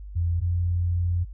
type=tone pair in turn; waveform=sine; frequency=85.6 / 87.6 Hz; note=F2 / F2; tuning=-34 / +6 cents; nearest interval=unison; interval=40 cents; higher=second; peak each=-21 dBFS; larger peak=neither; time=0.15-0.41 / 0.41-1.25 s; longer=second; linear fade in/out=20 ms; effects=added 50 Hz sine -36 dBFS peak until 1.33 s